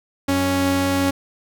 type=tone pair together; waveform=sawtooth; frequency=91.57 / 277.2 Hz; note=F#2 / C#4; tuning=-17 / 0 cents; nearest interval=octave + perfect fifth; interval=1917 cents; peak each=-21 / -14 dBFS; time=0.28-1.11 s; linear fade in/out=10 ms; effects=none